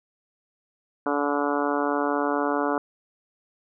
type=harmonic tone; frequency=144.4 Hz; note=D3; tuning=29 cents flat; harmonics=2 / 3 / 4 / 5 / 6 / 7 / 8 / 9 / 10; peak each=-27 / -29 / -30 / -31 / -32 / -32 / -33 / -34 / -34 dBFS; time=1.06-2.78 s; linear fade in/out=2 ms; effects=none